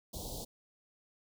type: band-stop noise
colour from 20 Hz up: pink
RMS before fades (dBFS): -42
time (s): 0.13-0.45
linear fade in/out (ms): 10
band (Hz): 880 to 3500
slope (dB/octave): 48
effects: none